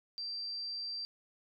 sine tone, 4699 Hz, D8, in tune, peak -37 dBFS, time 0.18-1.05 s, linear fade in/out 0 ms, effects none

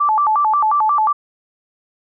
sine tone with vibrato, 1006 Hz, B5, 32 cents sharp, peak -12 dBFS, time 0-1.13 s, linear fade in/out 10 ms, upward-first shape square, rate 5.6 Hz, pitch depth 260 cents each way, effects none

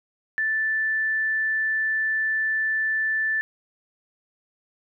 sine tone, 1760 Hz, A6, in tune, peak -21 dBFS, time 0.38-3.41 s, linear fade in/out 0 ms, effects none

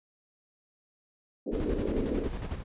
pink band-pass noise, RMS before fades -32 dBFS, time 1.46-2.28 s, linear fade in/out 10 ms, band 210 to 520 Hz, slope 48 dB/octave
brown noise with tremolo, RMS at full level -32 dBFS, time 1.51-2.64 s, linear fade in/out 50 ms, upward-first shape square, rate 11 Hz, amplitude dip 50%
effects resampled to 8000 Hz

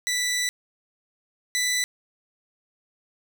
15% pulse tone pair in turn, 1975.5 / 1986.1 Hz, B6 / B6, 0 / +9 cents, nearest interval unison, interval 9 cents, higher second, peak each -17 / -16 dBFS, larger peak second, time 0.07-0.49 / 1.55-1.84 s, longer first, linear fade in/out 0 ms, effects none

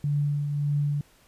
sine tone with tremolo, 145.2 Hz, D3, 19 cents flat, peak -21 dBFS, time 0.04-1.01 s, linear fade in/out 2 ms, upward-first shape triangle, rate 1.7 Hz, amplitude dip 45%, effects pink hiss -59 dBFS RMS until 1.27 s + resampled to 32000 Hz

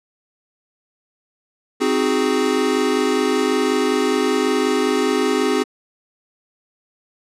square chord, Ab dominant seventh, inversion first, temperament equal, 261.6 / 311.1 / 370 / 415.3 Hz, C4 / Eb4 / Gb4 / Ab4, 0 / 0 / 0 / 0 cents, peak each -22 / -25 / -23 / -21 dBFS, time 1.8-5.64 s, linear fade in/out 20 ms, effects low-pass 9000 Hz 12 dB/octave

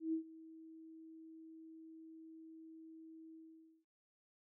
sine tone with ADSR envelope, 322 Hz, E4, 41 cents flat, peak -33 dBFS, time 0-3.85 s, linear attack 130 ms, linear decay 100 ms, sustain -20 dB, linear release 510 ms, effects none

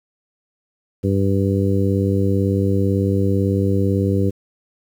harmonic tone, 98 Hz, G2, in tune, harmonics 1 / 2 / 3 / 4 / 5, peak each -18 / -21 / -23 / -24 / -25 dBFS, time 1.03-4.31 s, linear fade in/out 20 ms, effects 8-bit

